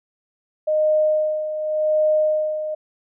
sine tone with tremolo, 616 Hz, D#5, 17 cents flat, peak -14 dBFS, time 0.67-2.75 s, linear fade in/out 10 ms, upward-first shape sine, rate 0.88 Hz, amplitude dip 65%, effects none

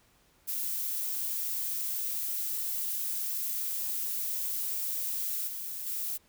violet noise with level steps, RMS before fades -33 / -38 / -34 dBFS, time 0.47-6.18 s, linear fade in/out 20 ms, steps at 5.47 / 5.86 s, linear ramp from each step 10 ms, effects pink hiss -65 dBFS RMS until 6.28 s

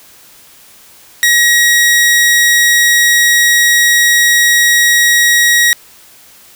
sawtooth tone, 1900 Hz, A#6, 33 cents sharp, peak -3 dBFS, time 1.23-5.73 s, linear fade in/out 0 ms, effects white hiss -41 dBFS RMS until 6.55 s

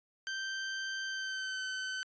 sawtooth tone with pitch glide, 1562 to 1525.4 Hz, G6 to G6, -7 to -48 cents, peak -32 dBFS, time 0.27-2.03 s, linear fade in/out 0 ms, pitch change -41 cents, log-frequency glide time 1.05-1.63 s, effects resampled to 16000 Hz

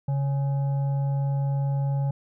sine tone with frequency modulation, 138.59 Hz, C#3, in tune, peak -22 dBFS, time 0.08-2.11 s, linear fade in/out 5 ms, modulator 694 Hz, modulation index 0.26, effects none

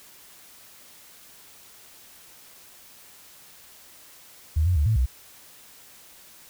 sine tone with pitch steps, 78.1 / 90.2 / 73.5 / 110.1 / 63.1 Hz, D#2 / F#2 / D2 / A2 / B1, +7 / -44 / +2 / +2 / +38 cents, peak -18 dBFS, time 4.56-5.06 s, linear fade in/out 10 ms, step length 100 ms, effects white hiss -50 dBFS RMS until 6.49 s

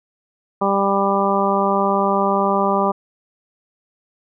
harmonic tone, 197.6 Hz, G3, 14 cents sharp, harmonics 1 / 2 / 3 / 4 / 5 / 6, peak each -22 / -22 / -22 / -22 / -22 / -22 dBFS, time 0.61-2.92 s, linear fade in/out 10 ms, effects none

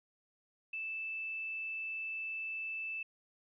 sine tone with quantisation, 2637 Hz, E7, in tune, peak -37 dBFS, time 0.73-3.03 s, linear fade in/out 5 ms, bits 11, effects resampled to 8000 Hz

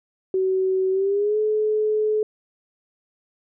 sine tone with pitch glide, 377.4 to 428.5 Hz, F#4 to A4, +34 to -46 cents, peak -18 dBFS, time 0.34-2.23 s, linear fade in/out 2 ms, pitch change +220 cents, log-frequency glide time 0.91-1.38 s, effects none

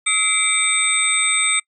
sine tone cluster, 1285 / 2078 / 2310 / 3656 / 8190 Hz, E6 / C7 / D7 / A#7 / C9, -45 / -12 / -29 / -34 / -38 cents, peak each -27 / -26 / -21 / -23 / -18 dBFS, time 0.06-1.6 s, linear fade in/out 10 ms, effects noise-tail reverb RT60 0.1 s tail -24 dB re dry

